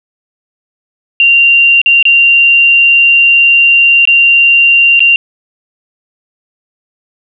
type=tone with dropouts; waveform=sine; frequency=2771 Hz; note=F7; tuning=14 cents flat; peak=-3 dBFS; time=1.2-5.16 s; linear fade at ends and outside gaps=1 ms; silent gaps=1.816-1.86 / 2.027-2.053 / 4.053-4.074 / 4.994-5.004 s; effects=none